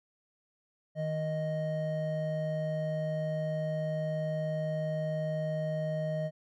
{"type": "tone pair together", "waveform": "triangle", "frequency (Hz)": [156.61, 622.3], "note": ["D#3", "D#5"], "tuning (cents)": [12, 0], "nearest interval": "2 octaves", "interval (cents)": 2388, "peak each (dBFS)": [-31, -31], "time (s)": [0.95, 6.31], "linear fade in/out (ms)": 50, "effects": []}